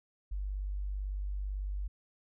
sine tone, 49 Hz, G1, in tune, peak -33 dBFS, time 0.31-1.88 s, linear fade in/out 10 ms, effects none

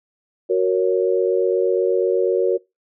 sine chord, F# major, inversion none, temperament equal, 370 / 466.2 / 554.4 Hz, F#4 / A#4 / C#5, 0 / 0 / 0 cents, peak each -18 / -19 / -22 dBFS, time 0.49-2.58 s, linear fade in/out 20 ms, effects noise-tail reverb RT60 0.2 s tail -22 dB re dry

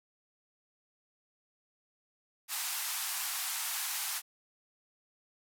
white band-pass noise, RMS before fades -36 dBFS, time 2.48-4.22 s, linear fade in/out 50 ms, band 750 to 15000 Hz, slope 48 dB/octave, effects none

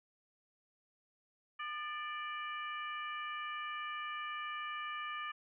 harmonic tone with a mistuned harmonic, 587.3 Hz, D5, in tune, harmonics 2 / 3 / 4 / 5, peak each -41 / -45 / -47 / -49 dBFS, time 1.59-5.32 s, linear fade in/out 10 ms, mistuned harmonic 2, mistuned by +51 cents, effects none

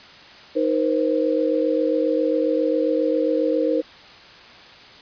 sine tone cluster, 311.8 / 476.6 / 524 Hz, D#4 / A#4 / C5, +4 / +38 / +2 cents, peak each -22 dBFS, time 0.55-3.82 s, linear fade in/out 20 ms, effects white hiss -44 dBFS RMS until 5.01 s + resampled to 11025 Hz

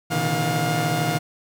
sawtooth tone cluster, 118.3 / 130.6 / 147.7 / 160.8 / 709 Hz, A#2 / C3 / D3 / E3 / F5, +26 / -3 / +10 / -43 / +26 cents, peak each -26 / -28 / -24 / -21 / -21 dBFS, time 0.1-1.19 s, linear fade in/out 20 ms, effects none

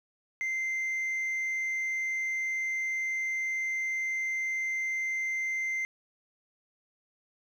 sine tone, 2083 Hz, C7, 8 cents flat, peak -26 dBFS, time 0.41-5.85 s, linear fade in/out 0 ms, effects tanh soft clip ceiling -28 dBFS + 10-bit

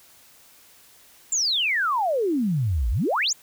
sine exponential two-way sweep, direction down then up, 7470 to 51.91 to 7470 Hz, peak -20 dBFS, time 1.32-3.33 s, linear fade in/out 5 ms, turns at 2.9 s, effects white hiss -53 dBFS RMS until 3.42 s

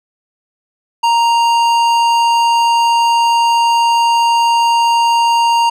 sine tone with tanh clipping, 932.3 Hz, A#5, in tune, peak -11 dBFS, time 1.03-5.7 s, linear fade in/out 10 ms, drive 15 dB, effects none

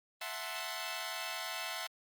10% pulse chord, F# half-diminished seventh, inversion third, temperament equal, 659.3 / 740 / 880 / 1046.5 Hz, E5 / F#5 / A5 / C6, 0 / 0 / 0 / 0 cents, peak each -34 / -35 / -37 / -35 dBFS, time 0.21-1.87 s, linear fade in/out 5 ms, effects Opus 32 kbps

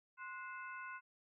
harmonic tone with a mistuned harmonic, 523.3 Hz, C5, in tune, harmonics 2 / 3 / 4 / 5, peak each -49 / -48 / -56 / -56 dBFS, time 0.17-1.01 s, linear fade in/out 50 ms, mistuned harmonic 3, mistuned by -120 cents, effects none

